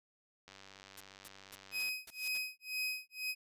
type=click train; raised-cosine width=0.2 ms; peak=-36 dBFS; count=138; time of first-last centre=0.48-1.889 s; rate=97.2 Hz
type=noise bursts; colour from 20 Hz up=white; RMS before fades=-50 dBFS; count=6; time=0.97-2.38 s; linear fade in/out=5 ms; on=35 ms; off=240 ms
type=tone with tremolo; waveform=30% pulse; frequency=2520 Hz; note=D#7; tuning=21 cents sharp; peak=-31 dBFS; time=1.71-3.35 s; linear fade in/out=50 ms; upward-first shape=sine; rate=2 Hz; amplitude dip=100%
type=noise with exponential growth; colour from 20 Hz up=blue; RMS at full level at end=-41 dBFS; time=2.05-2.28 s; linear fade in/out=2 ms; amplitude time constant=49 ms
effects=resampled to 32000 Hz